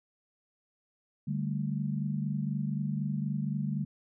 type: chord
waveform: sine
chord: D suspended fourth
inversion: none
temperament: equal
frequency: 146.83 / 196 / 220 Hz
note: D3 / G3 / A3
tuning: 0 / 0 / 0 cents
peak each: -32 / -34 / -36 dBFS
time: 1.27-3.85 s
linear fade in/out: 10 ms
effects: none